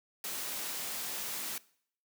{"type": "noise", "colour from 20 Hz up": "white", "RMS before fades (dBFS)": -38, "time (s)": [0.24, 1.58], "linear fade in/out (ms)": 2, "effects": ["noise-tail reverb RT60 0.6 s tail -21 dB re dry", "high-pass 150 Hz 12 dB/octave"]}